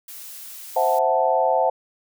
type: noise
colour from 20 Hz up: blue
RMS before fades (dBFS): -38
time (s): 0.08-0.99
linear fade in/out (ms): 5
type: chord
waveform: sine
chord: F# half-diminished seventh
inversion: second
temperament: equal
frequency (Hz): 523.3 / 659.3 / 740 / 880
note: C5 / E5 / F#5 / A5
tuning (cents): 0 / 0 / 0 / 0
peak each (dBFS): -22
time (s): 0.76-1.7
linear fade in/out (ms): 5
effects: none